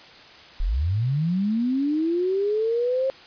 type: linear sweep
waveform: sine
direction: up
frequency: 31.36 to 538 Hz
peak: -20 dBFS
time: 0.6-3.1 s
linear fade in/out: 0 ms
effects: white hiss -46 dBFS RMS until 3.26 s + resampled to 11025 Hz